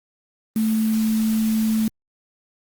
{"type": "tone in noise", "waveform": "sine", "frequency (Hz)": 220, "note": "A3", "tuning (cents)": 0, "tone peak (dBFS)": -17, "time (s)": [0.56, 1.88], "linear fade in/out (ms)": 2, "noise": "white", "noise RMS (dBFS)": -35, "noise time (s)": [0.56, 1.88], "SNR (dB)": 15, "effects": ["Opus 32 kbps"]}